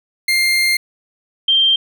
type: tone pair in turn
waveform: 30% pulse / sine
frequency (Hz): 2110 / 3161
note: C7 / G7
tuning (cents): +14 / +14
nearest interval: perfect fifth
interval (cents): 700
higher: second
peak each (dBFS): -10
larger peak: neither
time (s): 0.28-0.77 / 1.48-1.76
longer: first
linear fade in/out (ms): 5
effects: none